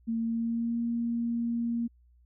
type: tone with pitch glide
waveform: sine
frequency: 227.7 to 234.2 Hz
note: A#3 to A#3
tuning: -40 to +8 cents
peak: -27 dBFS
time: 0.07-1.88 s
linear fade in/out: 20 ms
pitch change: +48 cents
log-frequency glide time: 0.19-0.8 s
effects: added 60 Hz sine -58 dBFS peak until 2.25 s